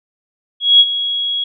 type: tone with ADSR envelope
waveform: sine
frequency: 3322 Hz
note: G#7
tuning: in tune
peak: -3 dBFS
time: 0.6-1.44 s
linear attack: 200 ms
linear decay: 45 ms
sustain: -13 dB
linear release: 4 ms
effects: none